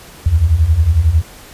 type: beating tone pair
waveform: sine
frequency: 73.42 / 84.42 Hz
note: D2 / E2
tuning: 0 / +42 cents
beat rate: 11 Hz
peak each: -14 / -10 dBFS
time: 0.26-1.22 s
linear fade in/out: 5 ms
effects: pink hiss -38 dBFS RMS until 1.53 s + resampled to 32000 Hz